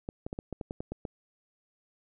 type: clicks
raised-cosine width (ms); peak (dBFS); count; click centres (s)
2; -22; 10; 0.089 / 0.265 / 0.329 / 0.389 / 0.527 / 0.612 / 0.709 / 0.805 / 0.92 / 1.052
effects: none